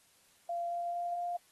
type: tone with pitch steps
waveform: sine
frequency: 689 / 693 / 697 / 701 Hz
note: F5 / F5 / F5 / F5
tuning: -24 / -14 / -4 / +6 cents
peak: -33 dBFS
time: 0.49-1.37 s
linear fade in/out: 5 ms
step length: 220 ms
effects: white hiss -66 dBFS RMS until 1.51 s + AAC 32 kbps